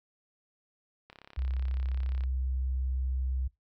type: click train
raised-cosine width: 0.3 ms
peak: -33 dBFS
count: 40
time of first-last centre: 1.1-2.237 s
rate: 34.3 Hz
type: tone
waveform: sine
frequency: 64.7 Hz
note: C2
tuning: 19 cents flat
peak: -28 dBFS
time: 1.37-3.48 s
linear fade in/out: 10 ms
effects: noise-tail reverb RT60 0.2 s tail -23 dB re dry